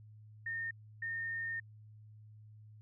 sine tone bursts at uneven times, 1828 Hz, A#6, 34 cents flat, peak -36 dBFS, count 2, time 0.46-0.71 / 1.02-1.6 s, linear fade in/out 5 ms, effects added 107 Hz sine -53 dBFS peak until 2.81 s

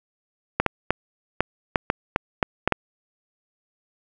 clicks, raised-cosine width 0.5 ms, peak -3 dBFS, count 10, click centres 0.6 / 0.663 / 0.906 / 1.406 / 1.758 / 1.901 / 2.161 / 2.428 / 2.676 / 2.723 s, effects none

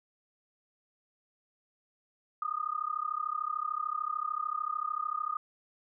sine tone with amplitude modulation, 1230 Hz, D#6, 20 cents flat, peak -27 dBFS, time 2.42-5.37 s, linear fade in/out 2 ms, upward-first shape sine, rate 33.4 Hz, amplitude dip 95%, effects none

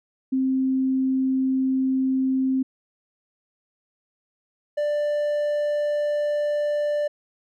sine / triangle tone pair in turn, 262.9 / 590.2 Hz, C4 / D5, +8 / +8 cents, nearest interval octave + major second, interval 1400 cents, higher second, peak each -19 dBFS, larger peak neither, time 0.32-2.63 / 4.77-7.08 s, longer neither, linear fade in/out 10 ms, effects none

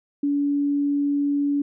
sine tone, 285.7 Hz, D4, 48 cents flat, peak -19 dBFS, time 0.23-1.62 s, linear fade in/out 5 ms, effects none

